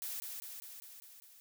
blue noise with echo, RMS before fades -41 dBFS, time 0.02-0.2 s, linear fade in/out 0 ms, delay 200 ms, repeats 6, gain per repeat -3 dB, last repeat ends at 1.4 s, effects none

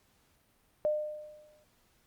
sine tone with exponential decay, 605 Hz, D#5, 49 cents flat, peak -24 dBFS, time 0.85-1.64 s, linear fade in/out 0 ms, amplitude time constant 170 ms, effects pink hiss -69 dBFS RMS until 2.06 s + Opus 48 kbps

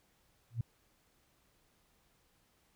sine tone with exponential growth, 116.8 Hz, A#2, 4 cents sharp, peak -27 dBFS, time 0.5-0.61 s, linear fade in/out 5 ms, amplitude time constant 23 ms, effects pink hiss -72 dBFS RMS until 2.75 s

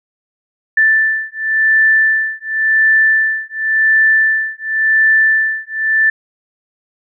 sine beating tone pair, 1764 / 1764.92 Hz, A6 / A6, +4 / +5 cents, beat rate 0.92 Hz, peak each -13 dBFS, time 0.77-6.1 s, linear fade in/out 5 ms, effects none

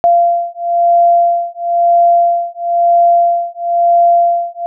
sine beating tone pair, 689 / 690 Hz, F5 / F5, -24 / -21 cents, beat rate 1 Hz, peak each -11 dBFS, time 0.04-4.66 s, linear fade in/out 0 ms, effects none

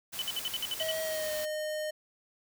white noise, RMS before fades -40 dBFS, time 0.12-1.46 s, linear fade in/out 20 ms
sine tone bursts, 3006 Hz, F#7, 27 cents sharp, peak -30 dBFS, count 9, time 0.19-0.914 s, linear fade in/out 0 ms, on 28 ms, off 59 ms
square tone with pitch glide, 638 to 613.4 Hz, D#5 to D#5, +43 to -25 cents, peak -33 dBFS, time 0.8-1.91 s, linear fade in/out 10 ms, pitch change -68 cents, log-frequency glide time 1.02-1.31 s
effects none

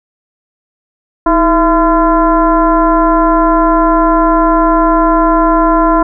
sine tone with frequency modulation, 670 Hz, E5, 28 cents sharp, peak -6 dBFS, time 1.26-6.03 s, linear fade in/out 5 ms, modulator 350 Hz, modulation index 1.6, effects none

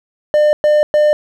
triangle tone bursts, 600 Hz, D5, 37 cents sharp, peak -6 dBFS, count 3, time 0.34-1.13 s, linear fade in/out 0 ms, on 190 ms, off 110 ms, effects none

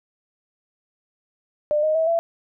sine tone with pitch steps, 598 / 621.2 / 645.4 / 670.5 Hz, D5 / D#5 / E5 / E5, +31 / -3 / -37 / +29 cents, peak -17 dBFS, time 1.71-2.19 s, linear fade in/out 0 ms, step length 120 ms, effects none

